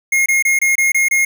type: tone bursts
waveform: square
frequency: 2147 Hz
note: C7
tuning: 44 cents sharp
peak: -12 dBFS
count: 7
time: 0.12-1.25 s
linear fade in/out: 5 ms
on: 140 ms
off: 25 ms
effects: none